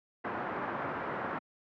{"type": "low-pass noise", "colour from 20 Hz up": "white", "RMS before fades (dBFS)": -36, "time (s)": [0.24, 1.39], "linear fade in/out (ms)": 10, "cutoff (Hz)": 1500, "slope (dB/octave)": 24, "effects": ["high-pass 150 Hz 12 dB/octave"]}